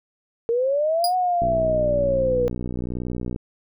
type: linear two-way sweep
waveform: sine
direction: up then down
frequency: 455.2 to 740 to 480 Hz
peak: -18 dBFS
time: 0.49-2.48 s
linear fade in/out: 0 ms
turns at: 1.15 s
type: tone with exponential decay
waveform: sawtooth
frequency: 4900 Hz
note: D#8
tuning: 27 cents flat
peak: -17 dBFS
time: 1.04-1.15 s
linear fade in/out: 2 ms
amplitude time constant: 23 ms
type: click train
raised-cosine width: 3 ms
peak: -16 dBFS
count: 120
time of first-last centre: 1.42-3.361 s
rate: 61.3 Hz
effects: none